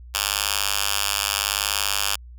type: tone with high-pass filter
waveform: 5% pulse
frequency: 100.8 Hz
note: G2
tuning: 49 cents sharp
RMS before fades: -24 dBFS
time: 0.14-2.16 s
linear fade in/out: 10 ms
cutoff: 2300 Hz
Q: 0.6
effects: added 60 Hz sine -39 dBFS peak until 2.38 s